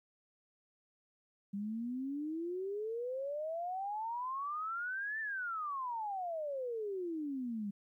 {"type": "exponential two-way sweep", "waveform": "sine", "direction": "up then down", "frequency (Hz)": [196.3, 1794, 196.3], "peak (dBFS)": -36, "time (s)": [1.53, 7.71], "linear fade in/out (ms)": 10, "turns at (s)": 5.2, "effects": ["13-bit"]}